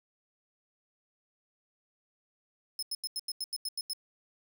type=tone bursts; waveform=sawtooth; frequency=5180 Hz; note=E8; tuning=31 cents flat; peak=-30 dBFS; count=10; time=2.79-3.933 s; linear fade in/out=2 ms; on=36 ms; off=87 ms; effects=none